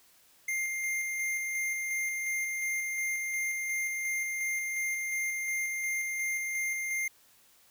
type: tone with tremolo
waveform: square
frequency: 2108 Hz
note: C7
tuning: 12 cents sharp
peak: -30 dBFS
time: 0.48-7.08 s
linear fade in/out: 5 ms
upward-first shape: square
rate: 2.8 Hz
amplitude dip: 25%
effects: white hiss -62 dBFS RMS until 7.7 s